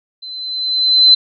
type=tone with level ramp; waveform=sine; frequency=4055 Hz; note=B7; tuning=45 cents sharp; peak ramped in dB=-28 to -3 dBFS; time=0.22-1.15 s; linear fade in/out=10 ms; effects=none